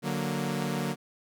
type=chord; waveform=sawtooth; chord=D augmented; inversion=none; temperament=equal; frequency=146.83 / 185 / 233.1 Hz; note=D3 / F#3 / A#3; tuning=0 / 0 / 0 cents; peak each=-29 dBFS; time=0.02-0.96 s; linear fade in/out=50 ms; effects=none